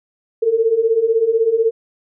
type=beating tone pair; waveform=sine; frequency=440 / 456 Hz; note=A4 / A#4; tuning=0 / -38 cents; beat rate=16 Hz; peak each=-18 / -14 dBFS; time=0.42-1.71 s; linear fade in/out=10 ms; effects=none